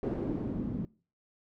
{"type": "noise with low-pass filter sweep", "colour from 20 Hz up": "white", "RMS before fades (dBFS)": -34, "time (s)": [0.03, 0.85], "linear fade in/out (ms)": 0, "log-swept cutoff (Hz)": [380, 200], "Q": 2.2, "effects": ["noise-tail reverb RT60 0.4 s tail -23 dB re dry"]}